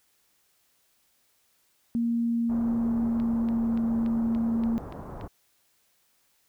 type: tone with pitch glide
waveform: sine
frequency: 233.6 to 229.2 Hz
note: A#3 to A#3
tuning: +4 to -29 cents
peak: -23 dBFS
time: 1.95-4.78 s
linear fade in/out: 0 ms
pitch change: -33 cents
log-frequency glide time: 2.22-3.83 s
type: low-pass noise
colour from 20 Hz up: pink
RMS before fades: -39 dBFS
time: 2.49-5.28 s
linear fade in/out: 10 ms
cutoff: 1100 Hz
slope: 24 dB/octave
type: click train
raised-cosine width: 0.3 ms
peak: -29 dBFS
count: 8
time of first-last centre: 3.2-5.211 s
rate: 3.48 Hz
effects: white hiss -68 dBFS RMS until 6.48 s